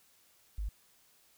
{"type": "tone", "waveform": "sine", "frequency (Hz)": 51.5, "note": "G#1", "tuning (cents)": -14, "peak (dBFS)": -33, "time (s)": [0.58, 0.69], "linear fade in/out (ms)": 5, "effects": ["white hiss -66 dBFS RMS until 1.37 s"]}